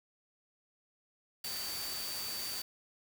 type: tone in noise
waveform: sine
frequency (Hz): 4593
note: D8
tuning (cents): -39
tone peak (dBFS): -40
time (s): 1.44-2.62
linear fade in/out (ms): 5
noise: white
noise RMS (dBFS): -41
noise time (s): 1.44-2.62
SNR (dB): -2
effects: none